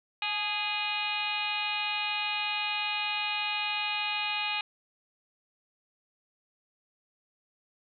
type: harmonic tone with a mistuned harmonic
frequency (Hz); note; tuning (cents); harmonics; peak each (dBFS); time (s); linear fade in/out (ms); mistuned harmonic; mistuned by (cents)
413.2; G#4; -9; 2 / 3 / 4 / 5 / 6 / 7 / 8 / 9 / 10; -36 / -41 / -43 / -42 / -32 / -36 / -43 / -39 / -43; 0.22-4.61; 2; 2; +38
effects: none